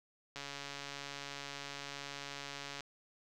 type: click train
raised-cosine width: 0.2 ms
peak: -26 dBFS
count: 346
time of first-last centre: 0.36-2.807 s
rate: 141 Hz
effects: none